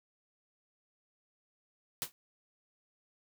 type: noise with exponential decay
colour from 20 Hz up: white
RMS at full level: -31 dBFS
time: 2.02-2.12 s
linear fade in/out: 0 ms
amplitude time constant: 21 ms
effects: none